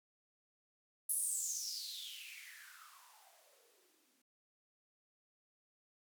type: noise with band-pass filter sweep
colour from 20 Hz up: violet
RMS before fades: -45 dBFS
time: 1.09-4.22 s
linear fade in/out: 5 ms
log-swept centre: 11000 to 230 Hz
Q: 7.8
effects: none

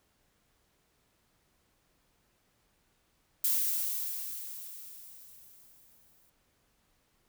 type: noise with exponential decay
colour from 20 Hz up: violet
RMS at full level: -27 dBFS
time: 3.44-6.3 s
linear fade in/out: 5 ms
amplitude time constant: 620 ms
effects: pink hiss -72 dBFS RMS until 7.28 s

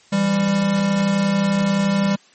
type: tone pair together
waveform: square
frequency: 166.6 / 198.12 Hz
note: E3 / G3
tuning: +19 / +19 cents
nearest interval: minor third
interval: 300 cents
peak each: -25 / -17 dBFS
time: 0.12-2.16 s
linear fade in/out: 10 ms
effects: white hiss -52 dBFS RMS until 2.34 s + MP3 32 kbps

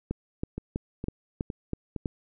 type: two click trains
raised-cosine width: 3 ms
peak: -16 / -20 dBFS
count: 7 / 4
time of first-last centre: 0.11-2.058 / 0.58-1.962 s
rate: 3.08 / 2.17 Hz
effects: none

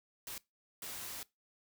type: noise bursts at uneven times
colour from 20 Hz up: white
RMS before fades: -44 dBFS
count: 2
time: 0.27-0.38 / 0.82-1.23 s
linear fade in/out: 2 ms
effects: noise-tail reverb RT60 0.2 s tail -21 dB re dry

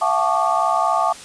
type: tone cluster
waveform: sine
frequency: 673 / 737 / 870 / 1122 / 1202 Hz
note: E5 / F#5 / A5 / C#6 / D6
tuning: +36 / -7 / -20 / +21 / +40 cents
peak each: -22 dBFS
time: 0.01-1.13 s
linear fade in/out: 10 ms
effects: white hiss -38 dBFS RMS until 1.24 s + resampled to 22050 Hz

